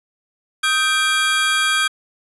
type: tone cluster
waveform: square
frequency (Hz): 1256 / 1565 / 2384 / 3300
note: D#6 / G6 / D7 / G#7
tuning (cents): +16 / -3 / +25 / -12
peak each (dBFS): -23 / -20 / -25 / -21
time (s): 0.63-1.88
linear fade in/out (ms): 10
effects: resampled to 24000 Hz